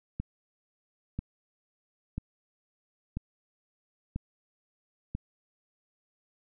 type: click train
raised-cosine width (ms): 5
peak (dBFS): -20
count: 6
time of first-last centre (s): 0.2-5.15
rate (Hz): 1.01
effects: none